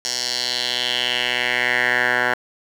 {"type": "tone with band-pass filter sweep", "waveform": "10% pulse", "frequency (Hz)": 123.47, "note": "B2", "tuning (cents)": 0, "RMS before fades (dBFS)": -21, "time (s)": [0.05, 2.34], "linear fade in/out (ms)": 0, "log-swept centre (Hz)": [5500, 1400], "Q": 3.1, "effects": ["7-bit"]}